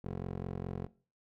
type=tone with band-pass filter; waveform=15% pulse; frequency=44.85 Hz; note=F1; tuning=47 cents sharp; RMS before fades=-39 dBFS; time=0.04-0.87 s; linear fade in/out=10 ms; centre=290 Hz; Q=0.85; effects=noise-tail reverb RT60 0.4 s tail -20 dB re dry